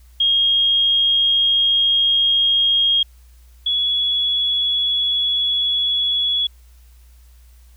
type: tone pair in turn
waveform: sine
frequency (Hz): 3253 / 3378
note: G#7 / G#7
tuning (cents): -37 / +29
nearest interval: minor second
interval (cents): 66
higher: second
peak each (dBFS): -13 / -16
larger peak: first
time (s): 0.2-3.03 / 3.66-6.47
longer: first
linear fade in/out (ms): 5
effects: added 60 Hz sine -44 dBFS peak until 7.76 s + white hiss -58 dBFS RMS until 7.76 s